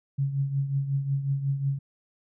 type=tone with tremolo; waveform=sine; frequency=138.3 Hz; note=C#3; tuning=4 cents flat; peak=-21 dBFS; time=0.18-1.79 s; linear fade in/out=10 ms; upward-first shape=triangle; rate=5.5 Hz; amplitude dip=70%; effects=none